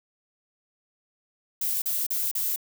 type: noise bursts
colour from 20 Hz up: violet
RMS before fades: -27 dBFS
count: 4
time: 1.61-2.561 s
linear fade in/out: 5 ms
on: 210 ms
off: 37 ms
effects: none